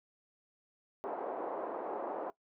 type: band-pass noise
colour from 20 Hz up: white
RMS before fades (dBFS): -39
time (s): 1.04-2.3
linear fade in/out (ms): 0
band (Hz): 330 to 870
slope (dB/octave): 24
effects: noise-tail reverb RT60 0.1 s tail -18 dB re dry